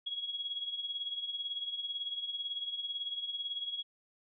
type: tone with tremolo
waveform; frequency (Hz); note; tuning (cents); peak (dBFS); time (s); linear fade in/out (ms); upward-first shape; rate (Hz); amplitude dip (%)
sine; 3322; G#7; 0; -32; 0.06-3.83; 10; triangle; 18; 75
effects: none